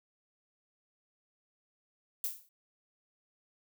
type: noise with exponential decay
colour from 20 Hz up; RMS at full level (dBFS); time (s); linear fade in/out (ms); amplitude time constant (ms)
violet; -31; 2.24-2.49; 1; 53
effects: none